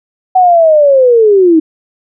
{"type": "linear sweep", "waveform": "sine", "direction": "down", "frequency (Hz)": [754, 308.2], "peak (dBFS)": -3, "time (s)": [0.35, 1.6], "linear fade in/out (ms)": 10, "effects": []}